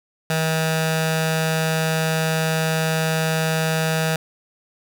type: tone with notch filter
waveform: 15% pulse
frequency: 160 Hz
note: D#3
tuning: 49 cents sharp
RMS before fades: -21 dBFS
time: 0.3-4.16 s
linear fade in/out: 2 ms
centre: 330 Hz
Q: 0.75
effects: none